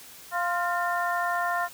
harmonic tone with a mistuned harmonic, 349.2 Hz, F4, in tune, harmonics 2 / 3 / 4 / 5, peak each -28 / -30 / -31 / -32 dBFS, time 0.31-1.69 s, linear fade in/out 50 ms, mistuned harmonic 5, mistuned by +58 cents, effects white hiss -47 dBFS RMS until 1.73 s

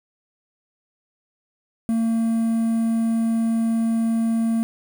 triangle tone with quantisation, 227.1 Hz, A#3, 45 cents flat, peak -16 dBFS, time 1.89-4.63 s, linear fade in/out 0 ms, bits 7, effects none

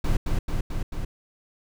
brown noise with echo, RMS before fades -21 dBFS, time 0.04-0.17 s, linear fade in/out 5 ms, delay 220 ms, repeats 4, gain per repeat -2 dB, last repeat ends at 1.05 s, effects none

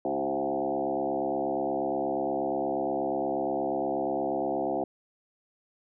sine tone with frequency modulation, 523.3 Hz, C5, in tune, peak -26 dBFS, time 0.05-4.84 s, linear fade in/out 2 ms, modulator 68.4 Hz, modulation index 3.8, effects none

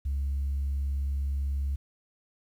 sine tone, 69.3 Hz, C#2, in tune, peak -25 dBFS, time 0.05-1.76 s, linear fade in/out 10 ms, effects tanh soft clip ceiling -24 dBFS + 10-bit

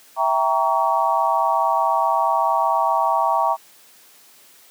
sine chord, E diminished seventh, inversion none, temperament equal with one note detuned, 659.3 / 784 / 932.3 / 1126.8 Hz, E5 / G5 / Bb5 / Db6, 0 / 0 / 0 / +28 cents, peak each -23 / -22 / -20 / -22 dBFS, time 0.16-3.57 s, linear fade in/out 50 ms, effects white hiss -50 dBFS RMS until 4.7 s + high-pass 200 Hz 12 dB/octave

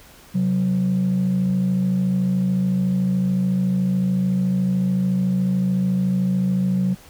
sine tone pair together, 131.74 / 185.5 Hz, C3 / F#3, +12 / +5 cents, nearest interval tritone, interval 593 cents, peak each -23 / -16 dBFS, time 0.34-6.95 s, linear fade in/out 20 ms, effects tanh soft clip ceiling -14 dBFS + pink hiss -47 dBFS RMS until 7.09 s

